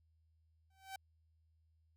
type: tone with exponential growth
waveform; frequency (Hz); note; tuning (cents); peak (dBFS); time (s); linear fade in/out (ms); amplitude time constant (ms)
sawtooth; 771; G5; -29; -38; 0.7-0.96; 5; 55
effects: added 80 Hz sine -70 dBFS peak until 1.96 s